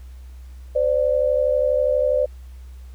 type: tone pair together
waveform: sine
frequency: 515 / 587.3 Hz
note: C5 / D5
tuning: -28 / 0 cents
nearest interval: major second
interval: 228 cents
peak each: -19 dBFS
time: 0.75-2.26 s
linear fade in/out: 10 ms
effects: added 63 Hz sine -36 dBFS peak until 2.94 s + pink hiss -57 dBFS RMS until 2.94 s